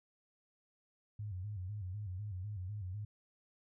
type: tone with vibrato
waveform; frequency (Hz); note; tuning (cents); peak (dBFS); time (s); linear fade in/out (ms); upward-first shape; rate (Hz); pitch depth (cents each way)
sine; 98; G2; 0; -39; 1.19-3.05; 5; square; 4; 120
effects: none